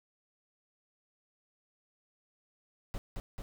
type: noise with echo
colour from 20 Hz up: brown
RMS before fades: -36 dBFS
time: 2.94-2.98 s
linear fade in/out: 0 ms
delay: 220 ms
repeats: 2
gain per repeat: -2 dB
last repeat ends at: 3.42 s
effects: none